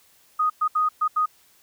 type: tone bursts at uneven times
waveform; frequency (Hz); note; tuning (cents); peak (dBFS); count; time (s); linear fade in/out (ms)
sine; 1244.5; D#6; 0; -18; 5; 0.39-0.5 / 0.61-0.68 / 0.75-0.89 / 1.01-1.08 / 1.16-1.26; 10
effects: white hiss -58 dBFS RMS until 1.62 s